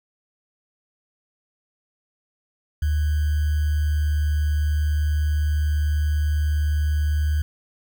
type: tone with sample-and-hold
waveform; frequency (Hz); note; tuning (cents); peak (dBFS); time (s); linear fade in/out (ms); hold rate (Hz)
sine; 75.2; D2; +42; -18; 2.82-7.42; 5; 1575
effects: none